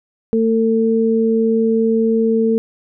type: tone pair together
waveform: sine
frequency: 224.7 / 449.7 Hz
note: A3 / A4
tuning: +37 / +38 cents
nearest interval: octave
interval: 1201 cents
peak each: -15 dBFS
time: 0.33-2.58 s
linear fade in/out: 0 ms
effects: none